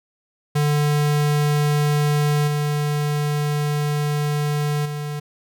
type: tone with level steps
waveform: square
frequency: 147.7 Hz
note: D3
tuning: 10 cents sharp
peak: -17 / -20 / -26 dBFS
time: 0.55-5.2 s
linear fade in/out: 10 ms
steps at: 2.47 / 4.85 s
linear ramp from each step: 10 ms
effects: none